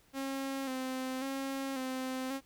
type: tone with vibrato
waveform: sawtooth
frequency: 265.1 Hz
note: C4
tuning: 23 cents sharp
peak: -31 dBFS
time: 0.13-2.41 s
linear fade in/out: 50 ms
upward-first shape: square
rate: 0.92 Hz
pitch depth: 37 cents each way
effects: pink hiss -66 dBFS RMS until 2.45 s